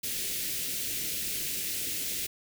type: band-stop noise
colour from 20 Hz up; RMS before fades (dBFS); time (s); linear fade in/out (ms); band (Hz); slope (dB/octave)
white; -33; 0.03-2.27; 10; 470 to 2000; 24
effects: none